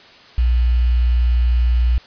sine tone with quantisation, 60.3 Hz, B1, 41 cents flat, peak -12 dBFS, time 0.38-1.98 s, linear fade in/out 0 ms, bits 6, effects white hiss -44 dBFS RMS until 2.06 s + resampled to 11025 Hz

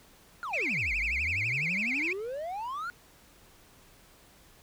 triangle exponential two-way sweep, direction down then up, 1469 to 45.46 to 1469 Hz, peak -31 dBFS, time 0.43-2.9 s, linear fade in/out 0 ms, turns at 0.95 s
sine tone with vibrato, 2344 Hz, D7, 4 cents flat, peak -26 dBFS, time 0.53-2.13 s, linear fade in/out 5 ms, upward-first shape triangle, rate 12 Hz, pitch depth 250 cents each way
effects tanh soft clip ceiling -24 dBFS + pink hiss -58 dBFS RMS until 4.62 s

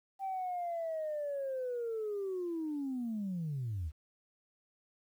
sine linear sweep, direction down, 784 to 69.3 Hz, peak -33 dBFS, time 0.19-3.92 s, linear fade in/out 50 ms, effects tanh soft clip ceiling -31 dBFS + 11-bit

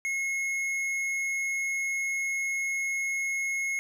sine tone with tanh clipping, 2169 Hz, C#7, 38 cents flat, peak -29 dBFS, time 0.05-3.79 s, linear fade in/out 0 ms, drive 11 dB, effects none

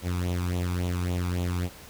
sawtooth tone with flanger, 89 Hz, F2, 33 cents sharp, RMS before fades -28 dBFS, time 0.02-1.7 s, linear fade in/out 50 ms, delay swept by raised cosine 0.29 to 0.86 ms, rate 3.6 Hz, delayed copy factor +0.9, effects pink hiss -47 dBFS RMS until 1.89 s

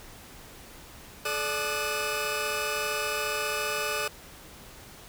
sawtooth tone cluster, 431 / 586 / 1207 / 1478 / 2564 Hz, A4 / D5 / D6 / F#6 / E7, -36 / -4 / +47 / -2 / -49 cents, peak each -31 dBFS, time 1.25-4.08 s, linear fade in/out 5 ms, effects pink hiss -48 dBFS RMS until 5.08 s

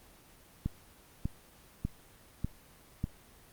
click train, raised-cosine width 5 ms, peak -19 dBFS, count 5, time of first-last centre 0.66-3.041 s, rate 1.68 Hz, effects pink hiss -58 dBFS RMS until 3.52 s + Opus 24 kbps

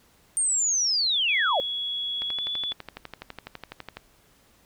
sine linear sweep, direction down, 8870 to 494.4 Hz, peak -21 dBFS, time 0.37-1.6 s, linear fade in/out 0 ms
sine tone with pitch glide, 3359 to 3439 Hz, G#7 to A7, +19 to -40 cents, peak -27 dBFS, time 1.28-2.73 s, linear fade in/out 10 ms, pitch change +41 cents, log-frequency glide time 2.29-2.42 s
click train, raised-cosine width 0.3 ms, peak -20 dBFS, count 22, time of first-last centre 2.22-3.97 s, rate 12 Hz
effects pink hiss -60 dBFS RMS until 4.65 s

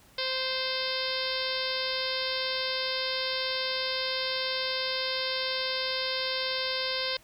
harmonic tone, 521 Hz, C5, 7 cents flat, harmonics 1 / 2 / 3 / 4 / 5 / 6 / 7 / 8 / 9 / 10, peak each -35 / -40 / -39 / -38 / -40 / -38 / -36 / -37 / -36 / -39 dBFS, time 0.18-7.17 s, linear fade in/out 5 ms, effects pink hiss -58 dBFS RMS until 7.23 s

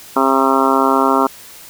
harmonic tone, 134.6 Hz, C3, 49 cents sharp, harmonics 2 / 3 / 4 / 5 / 6 / 7 / 8 / 9 / 10, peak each -17 / -19 / -23 / -21 / -22 / -18 / -19 / -20 / -20 dBFS, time 0.16-1.27 s, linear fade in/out 5 ms, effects white hiss -38 dBFS RMS until 1.69 s

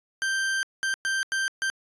40% pulse tone bursts at uneven times, 1568 Hz, G6, in tune, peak -23 dBFS, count 5, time 0.22-0.63 / 0.83-0.94 / 1.05-1.23 / 1.32-1.48 / 1.62-1.7 s, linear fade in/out 0 ms, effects resampled to 22050 Hz

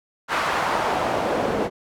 pink noise with band-pass filter sweep, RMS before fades -23 dBFS, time 0.28-1.7 s, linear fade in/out 50 ms, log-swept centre 1300 to 440 Hz, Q 1.3, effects none

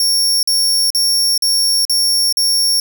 sawtooth tone bursts, 5500 Hz, F8, 27 cents flat, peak -9 dBFS, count 6, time 0-2.8 s, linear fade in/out 2 ms, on 430 ms, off 44 ms, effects 7-bit

